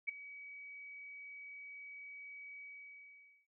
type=tone with ADSR envelope; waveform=sine; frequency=2271 Hz; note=C#7; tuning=41 cents sharp; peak=-31 dBFS; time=0.07-3.47 s; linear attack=20 ms; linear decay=8 ms; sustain=-17 dB; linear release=850 ms; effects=none